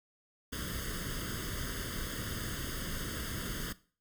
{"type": "noise with comb filter", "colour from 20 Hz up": "pink", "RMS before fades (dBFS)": -38, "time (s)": [0.52, 3.73], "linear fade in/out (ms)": 10, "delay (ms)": 0.61, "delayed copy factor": 0.9, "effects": ["noise-tail reverb RT60 0.4 s tail -18 dB re dry"]}